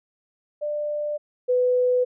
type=tone pair in turn; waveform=sine; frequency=594 / 498.6 Hz; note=D5 / B4; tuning=+20 / +16 cents; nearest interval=minor third; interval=304 cents; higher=first; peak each=-24 / -17 dBFS; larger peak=second; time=0.61-1.18 / 1.48-2.05 s; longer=neither; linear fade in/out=20 ms; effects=none